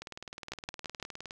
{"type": "two click trains", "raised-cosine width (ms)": 0.2, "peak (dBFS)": [-19, -24], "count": [4, 26], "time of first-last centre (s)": [[0.52, 1.027], [0.02, 1.309]], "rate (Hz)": [5.92, 19.4], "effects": []}